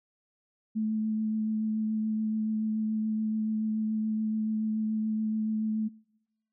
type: tone with vibrato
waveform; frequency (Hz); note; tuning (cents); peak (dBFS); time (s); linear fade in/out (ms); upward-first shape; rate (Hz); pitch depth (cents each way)
sine; 217.4; A3; -21; -26; 0.75-5.89; 20; triangle; 7; 15
effects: noise-tail reverb RT60 1.0 s tail -26 dB re dry